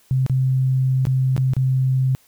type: tone with dropouts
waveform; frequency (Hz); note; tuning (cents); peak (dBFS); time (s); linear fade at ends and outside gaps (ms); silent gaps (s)
sine; 130.81; C3; 0; -15; 0.11-2.15; 0; 0.264-0.297 / 1.053-1.069 / 1.365-1.378 / 1.535-1.566
effects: white hiss -56 dBFS RMS until 2.27 s